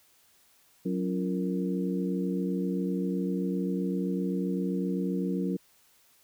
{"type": "harmonic tone with a mistuned harmonic", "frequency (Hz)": 92.5, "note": "F#2", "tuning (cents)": 0, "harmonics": [2, 3, 4, 5], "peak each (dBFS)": [-29, -33, -35, -37], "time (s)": [0.85, 5.57], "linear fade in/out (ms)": 10, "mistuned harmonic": 4, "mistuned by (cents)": -120, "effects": ["white hiss -63 dBFS RMS until 6.23 s"]}